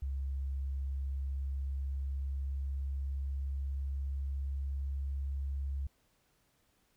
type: tone with pitch glide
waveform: sine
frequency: 67.9 to 68.89 Hz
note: C#2 to C#2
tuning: -35 to -10 cents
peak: -33 dBFS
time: 0.02-5.87 s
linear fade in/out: 5 ms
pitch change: +25 cents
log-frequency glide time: 0.5-5.51 s
effects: pink hiss -73 dBFS RMS until 6.96 s